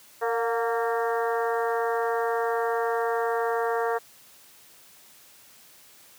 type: harmonic tone with a mistuned harmonic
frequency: 230.1 Hz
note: A#3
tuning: 22 cents flat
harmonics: 2 / 3 / 4 / 5 / 6 / 7 / 8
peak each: -26 / -30 / -32 / -34 / -36 / -37 / -38 dBFS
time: 0.21-3.99 s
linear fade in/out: 20 ms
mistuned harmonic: 3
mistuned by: +42 cents
effects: white hiss -53 dBFS RMS until 6.18 s + high-pass 80 Hz 12 dB/octave